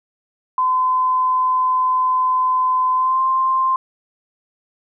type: tone with pitch glide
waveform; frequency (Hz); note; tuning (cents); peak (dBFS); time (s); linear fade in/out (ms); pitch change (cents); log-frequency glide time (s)
sine; 1022 to 1048.3; C6 to C6; -41 to +3; -14; 0.58-3.76; 2; +44; 2.95-3.21
effects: none